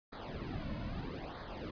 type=noise with flanger; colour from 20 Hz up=brown; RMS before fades=-42 dBFS; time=0.12-1.71 s; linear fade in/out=10 ms; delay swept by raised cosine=0.35 to 2.55 ms; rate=0.78 Hz; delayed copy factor=-0.85; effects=resampled to 11025 Hz